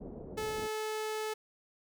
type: low-pass noise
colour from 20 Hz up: white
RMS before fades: -45 dBFS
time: 0-0.68 s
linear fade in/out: 20 ms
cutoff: 500 Hz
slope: 24 dB/octave
type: tone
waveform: sawtooth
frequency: 432.7 Hz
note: A4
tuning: 29 cents flat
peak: -30 dBFS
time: 0.37-1.34 s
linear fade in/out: 10 ms
effects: none